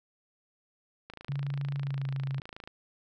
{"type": "click train", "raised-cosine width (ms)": 0.3, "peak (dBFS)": -27, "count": 44, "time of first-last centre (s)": [1.1, 2.675], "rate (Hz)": 27.3}
{"type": "tone with pitch glide", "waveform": "sine", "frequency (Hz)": [140, 135.7], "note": ["C#3", "C#3"], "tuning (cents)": [18, -36], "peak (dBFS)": -30, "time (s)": [1.29, 2.4], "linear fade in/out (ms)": 2, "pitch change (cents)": -54, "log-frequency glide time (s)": [1.77, 2.07]}
{"effects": []}